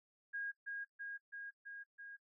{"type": "tone with echo", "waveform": "sine", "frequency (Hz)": 1632, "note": "G#6", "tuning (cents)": -31, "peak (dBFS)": -39, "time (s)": [0.33, 0.52], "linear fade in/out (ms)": 20, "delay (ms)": 330, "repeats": 5, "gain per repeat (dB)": -2, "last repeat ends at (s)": 2.17, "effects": ["noise-tail reverb RT60 0.1 s tail -18 dB re dry"]}